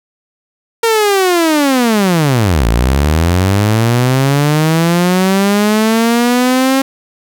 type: linear two-way sweep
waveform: sawtooth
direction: down then up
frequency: 464.1 to 53.9 to 270.5 Hz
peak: -5 dBFS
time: 0.83-6.82 s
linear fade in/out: 5 ms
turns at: 2.67 s
effects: none